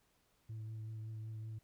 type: tone with vibrato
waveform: sine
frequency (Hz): 110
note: A2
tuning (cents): 0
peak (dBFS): -40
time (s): 0.49-1.59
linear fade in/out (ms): 10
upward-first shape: triangle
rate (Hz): 5.3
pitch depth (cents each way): 21
effects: tanh soft clip ceiling -41 dBFS + pink hiss -75 dBFS RMS until 1.63 s